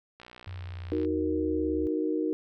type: click train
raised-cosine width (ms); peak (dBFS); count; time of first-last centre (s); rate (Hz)
0.3; -31; 53; 0.2-1.048; 61.3
type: linear sweep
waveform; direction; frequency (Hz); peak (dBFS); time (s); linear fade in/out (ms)
sine; down; 92.5 to 71.6; -36; 0.47-1.87; 0
type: chord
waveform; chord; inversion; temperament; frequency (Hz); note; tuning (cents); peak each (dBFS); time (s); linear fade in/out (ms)
sine; D# minor; none; equal; 311.1 / 370 / 466.2; D#4 / F#4 / A#4; 0 / 0 / 0; -28 / -32 / -32; 0.92-2.33; 0
effects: none